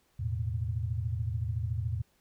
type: chord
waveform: sine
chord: E suspended fourth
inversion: none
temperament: just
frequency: 82.41 / 109.88 / 123.61 Hz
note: E2 / A2 / B2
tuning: 0 / -2 / +2 cents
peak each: -34 / -32 / -37 dBFS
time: 0.19-2.02 s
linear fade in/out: 10 ms
effects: pink hiss -70 dBFS RMS until 2.2 s